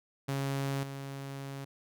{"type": "tone with level steps", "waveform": "sawtooth", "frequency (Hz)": 137.6, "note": "C#3", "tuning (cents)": -12, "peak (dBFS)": [-27, -35], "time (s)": [0.28, 1.65], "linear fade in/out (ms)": 10, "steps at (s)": 0.83, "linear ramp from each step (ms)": 5, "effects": []}